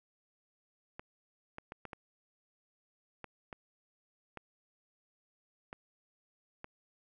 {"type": "clicks", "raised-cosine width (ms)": 0.5, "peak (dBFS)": -28, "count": 10, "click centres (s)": [0.995, 1.584, 1.721, 1.853, 1.932, 3.243, 3.528, 4.373, 5.729, 6.644], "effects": []}